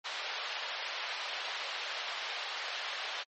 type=band-pass noise; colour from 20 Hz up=white; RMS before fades=-39 dBFS; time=0.04-3.24 s; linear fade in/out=20 ms; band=550 to 4100 Hz; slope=24 dB/octave; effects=MP3 32 kbps